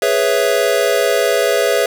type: chord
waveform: square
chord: C# minor seventh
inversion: second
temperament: equal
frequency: 415.3 / 493.9 / 554.4 / 659.3 Hz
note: G#4 / B4 / C#5 / E5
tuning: 0 / 0 / 0 / 0 cents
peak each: -19 dBFS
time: 0.02-1.86 s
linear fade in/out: 2 ms
effects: none